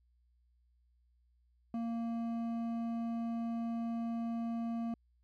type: tone with hard clipping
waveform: sine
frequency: 231.2 Hz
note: A#3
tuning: 14 cents flat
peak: -36 dBFS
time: 1.74-4.94 s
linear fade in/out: 2 ms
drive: 8 dB
effects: added 60 Hz sine -68 dBFS peak until 5.23 s